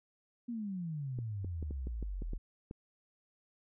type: exponential sweep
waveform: sine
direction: down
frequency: 244.8 to 36.96 Hz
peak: -36 dBFS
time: 0.48-2.38 s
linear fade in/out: 10 ms
type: clicks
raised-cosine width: 3 ms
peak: -30 dBFS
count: 9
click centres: 1.188 / 1.446 / 1.627 / 1.709 / 1.871 / 2.027 / 2.221 / 2.334 / 2.711 s
effects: none